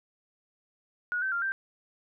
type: tone with pitch steps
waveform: sine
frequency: 1453 / 1545 / 1393 / 1569 Hz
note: F#6 / G6 / F6 / G6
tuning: -32 / -26 / -5 / +1 cents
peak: -27 dBFS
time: 1.12-1.52 s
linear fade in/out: 0 ms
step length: 100 ms
effects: none